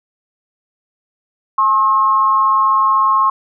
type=tone with amplitude modulation; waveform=sine; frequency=1073 Hz; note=C6; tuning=43 cents sharp; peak=-7 dBFS; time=1.58-3.3 s; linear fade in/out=5 ms; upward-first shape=sine; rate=216 Hz; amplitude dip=60%; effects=none

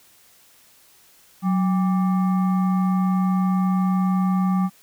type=tone with frequency modulation; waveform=sine; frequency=186 Hz; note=F#3; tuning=9 cents sharp; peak=-17 dBFS; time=1.42-4.7 s; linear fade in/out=50 ms; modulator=985 Hz; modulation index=0.43; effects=white hiss -54 dBFS RMS until 4.82 s

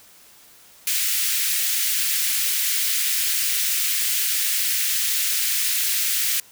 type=high-pass noise; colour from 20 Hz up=white; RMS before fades=-22 dBFS; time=0.87-6.4 s; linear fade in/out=2 ms; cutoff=1800 Hz; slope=24 dB/octave; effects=white hiss -50 dBFS RMS until 6.51 s

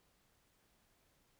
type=silence; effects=pink hiss -74 dBFS RMS until 1.39 s

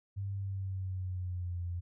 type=tone with pitch glide; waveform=sine; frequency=98.7 to 87.43 Hz; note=G2 to F2; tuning=+12 to +2 cents; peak=-34 dBFS; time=0.16-1.81 s; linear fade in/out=20 ms; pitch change=-210 cents; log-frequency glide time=0.35-1.62 s; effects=none

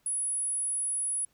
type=tone; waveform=sine; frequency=10220 Hz; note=D#9; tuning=45 cents sharp; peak=-28 dBFS; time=0.06-1.25 s; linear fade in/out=2 ms; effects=pink hiss -70 dBFS RMS until 1.33 s

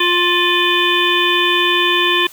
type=harmonic tone with a mistuned harmonic; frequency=351.9 Hz; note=F4; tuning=13 cents sharp; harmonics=1 / 3 / 5 / 7 / 9 / 10; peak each=-19 / -19 / -19 / -19 / -19 / -19 dBFS; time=0-2.27 s; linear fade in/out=5 ms; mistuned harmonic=9; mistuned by=-71 cents; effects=white hiss -40 dBFS RMS until 2.32 s

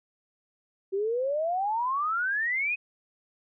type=exponential sweep; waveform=sine; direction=up; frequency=377.9 to 2553 Hz; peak=-25 dBFS; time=0.92-2.76 s; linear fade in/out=20 ms; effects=none

